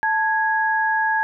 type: tone pair together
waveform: sine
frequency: 880 / 1658.5 Hz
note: A5 / G#6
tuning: 0 / -3 cents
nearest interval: major seventh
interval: 1097 cents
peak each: -20 dBFS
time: 0.03-1.23 s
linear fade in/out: 0 ms
effects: none